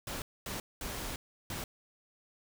pink noise bursts at uneven times, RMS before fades -39 dBFS, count 4, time 0.07-0.22 / 0.46-0.6 / 0.81-1.16 / 1.5-1.64 s, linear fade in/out 2 ms, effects none

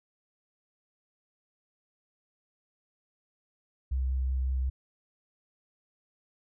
sine tone with vibrato, 65 Hz, C2, 11 cents flat, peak -26 dBFS, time 3.91-4.7 s, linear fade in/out 10 ms, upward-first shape sine, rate 5.4 Hz, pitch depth 13 cents each way, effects none

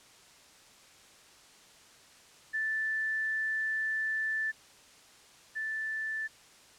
sine tone pair in turn, 1760 / 1760 Hz, A6 / A6, 0 / 0 cents, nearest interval unison, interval 0 cents, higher neither, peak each -29 / -32 dBFS, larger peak first, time 2.53-4.52 / 5.55-6.28 s, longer first, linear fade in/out 20 ms, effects white hiss -57 dBFS RMS until 6.78 s + low-pass 8000 Hz 12 dB/octave

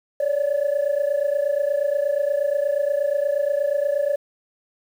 sine tone pair together, 558.9 / 587.3 Hz, C#5 / D5, +14 / 0 cents, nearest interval minor second, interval 86 cents, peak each -20 dBFS, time 0.2-4.16 s, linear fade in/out 5 ms, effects tanh soft clip ceiling -15 dBFS + 8-bit

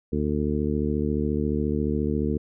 harmonic tone, 74.3 Hz, D2, 21 cents sharp, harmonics 1 / 2 / 3 / 4 / 5 / 6, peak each -29 / -30 / -27 / -30 / -31 / -31 dBFS, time 0.12-2.38 s, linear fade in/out 10 ms, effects none

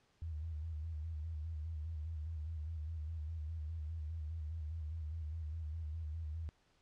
sine tone with vibrato, 79 Hz, D#2, 27 cents sharp, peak -39 dBFS, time 0.22-6.49 s, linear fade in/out 0 ms, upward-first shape square, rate 4.9 Hz, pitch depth 64 cents each way, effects pink hiss -73 dBFS RMS until 6.81 s + low-pass 6000 Hz 12 dB/octave

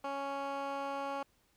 15% pulse tone with band-pass filter, 277.5 Hz, C#4, 2 cents sharp, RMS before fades -38 dBFS, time 0.04-1.23 s, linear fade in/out 5 ms, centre 960 Hz, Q 0.84, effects pink hiss -72 dBFS RMS until 1.56 s

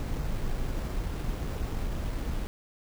brown noise with sample-and-hold, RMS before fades -31 dBFS, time 0-2.47 s, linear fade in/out 0 ms, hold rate 6300 Hz, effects none

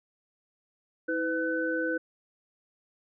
sine tone cluster, 322.9 / 504 / 1507 Hz, E4 / B4 / F#6, -36 / +35 / +31 cents, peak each -31 dBFS, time 1.08-1.98 s, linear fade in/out 10 ms, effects none

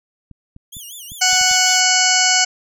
clicks, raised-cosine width 5 ms, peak -27 dBFS, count 7, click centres 0.313 / 0.564 / 0.768 / 1.119 / 1.331 / 1.413 / 1.513 s
10% pulse tone with vibrato, 3154 Hz, G7, 10 cents sharp, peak -25 dBFS, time 0.72-1.81 s, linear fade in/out 10 ms, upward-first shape sine, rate 5.3 Hz, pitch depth 200 cents each way
harmonic tone, 740 Hz, F#5, in tune, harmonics 1 / 2 / 3 / 4 / 6 / 7 / 8 / 9 / 10, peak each -21 / -21 / -21 / -21 / -21 / -21 / -21 / -21 / -21 dBFS, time 1.21-2.45 s, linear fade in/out 10 ms
effects none

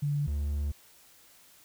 sine / triangle tone pair in turn, 145 / 72.58 Hz, D3 / D2, -22 / -20 cents, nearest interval octave, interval 1198 cents, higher first, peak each -26 dBFS, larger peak neither, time 0.02-0.27 / 0.27-0.72 s, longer second, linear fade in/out 10 ms, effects white hiss -58 dBFS RMS until 1.64 s

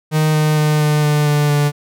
45% pulse tone with pitch steps, 154.9 / 153.39 / 151.89 / 150.4 / 148.93 / 147.48 / 146.04 Hz, D#3 / D#3 / D#3 / D3 / D3 / D3 / D3, -7 / -24 / -41 / +42 / +25 / +8 / -9 cents, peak -12 dBFS, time 0.11-1.72 s, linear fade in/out 50 ms, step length 230 ms, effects none

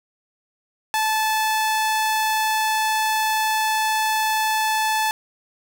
sawtooth tone, 871 Hz, A5, 18 cents flat, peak -15 dBFS, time 0.94-5.11 s, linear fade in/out 0 ms, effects none

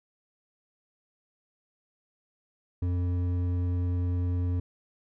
triangle tone with hard clipping, 89 Hz, F2, 33 cents sharp, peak -27 dBFS, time 2.82-4.6 s, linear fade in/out 5 ms, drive 12 dB, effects none

